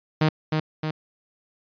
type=tone with echo; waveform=sawtooth; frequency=155.56 Hz; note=D#3; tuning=in tune; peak=-13 dBFS; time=0.21-0.29 s; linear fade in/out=5 ms; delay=310 ms; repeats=2; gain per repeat=-4 dB; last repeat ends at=0.91 s; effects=resampled to 11025 Hz